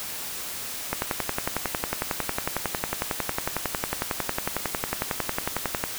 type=click train; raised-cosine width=0.5 ms; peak=-9 dBFS; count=55; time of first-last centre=0.93-5.839 s; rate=11 Hz; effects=white hiss -34 dBFS RMS until 5.98 s